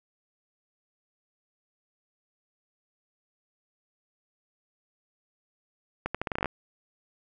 accelerating click train, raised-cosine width 0.5 ms, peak -14 dBFS, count 11, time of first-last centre 6.06-6.458 s, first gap 86 ms, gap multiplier 0.81, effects none

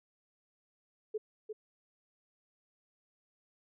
sine tone with echo, 430 Hz, A4, 40 cents flat, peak -32 dBFS, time 1.14-1.18 s, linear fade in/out 10 ms, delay 350 ms, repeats 1, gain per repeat -6 dB, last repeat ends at 1.53 s, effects none

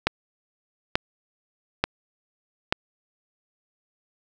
click train, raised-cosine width 0.3 ms, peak -3 dBFS, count 4, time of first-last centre 0.07-2.725 s, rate 1.13 Hz, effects 7-bit

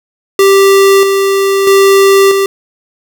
square tone with tremolo, 392 Hz, G4, in tune, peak -4 dBFS, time 0.39-2.46 s, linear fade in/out 2 ms, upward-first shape square, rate 0.78 Hz, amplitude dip 40%, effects none

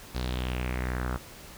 sawtooth tone with low-pass filter sweep, 62.3 Hz, B1, 16 cents sharp, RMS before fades -31 dBFS, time 0.14-1.18 s, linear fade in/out 20 ms, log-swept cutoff 4600 to 1300 Hz, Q 3.4, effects pink hiss -47 dBFS RMS until 1.57 s

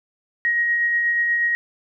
sine tone with tremolo, 1887 Hz, A#6, 21 cents sharp, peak -16 dBFS, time 0.45-1.55 s, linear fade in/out 0 ms, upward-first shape sine, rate 8.3 Hz, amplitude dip 25%, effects none

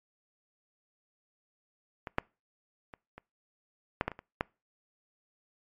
clicks, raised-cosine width 0.5 ms, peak -22 / -11 / -29 / -30 / -12 / -15 / -26 / -29 / -13 dBFS, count 9, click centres 2.072 / 2.184 / 2.938 / 3.18 / 4.011 / 4.08 / 4.117 / 4.191 / 4.409 s, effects noise-tail reverb RT60 0.3 s tail -25 dB re dry + MP3 64 kbps

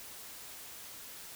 silence, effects white hiss -48 dBFS RMS until 1.35 s

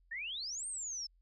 sine exponential two-way sweep, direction up then down, 1760 to 8870 to 5220 Hz, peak -38 dBFS, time 0.11-1.07 s, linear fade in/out 10 ms, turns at 0.67 s, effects added 43 Hz sine -65 dBFS peak until 1.21 s

